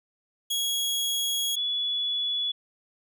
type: tone pair in turn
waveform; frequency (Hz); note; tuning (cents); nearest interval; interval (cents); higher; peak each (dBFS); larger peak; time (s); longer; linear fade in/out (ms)
sawtooth / sine; 3322 / 3413; G#7 / G#7; 0 / +47; unison; 47; second; -22 / -25; first; 0.5-1.56 / 1.56-2.52; first; 10
effects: none